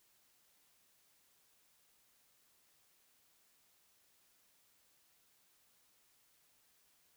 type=silence; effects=white hiss -72 dBFS RMS until 7.16 s